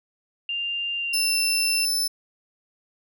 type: tone with pitch glide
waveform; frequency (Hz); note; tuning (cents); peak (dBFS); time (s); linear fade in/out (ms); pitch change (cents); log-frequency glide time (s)
sine; 2794 to 2730; F7 to F7; 0 to -40; -25; 0.49-1.85; 2; -40; 0.95-1.38
type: tone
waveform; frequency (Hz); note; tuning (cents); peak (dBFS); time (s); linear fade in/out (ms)
sawtooth; 5274; E8; 0; -19; 1.13-2.08; 10
effects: none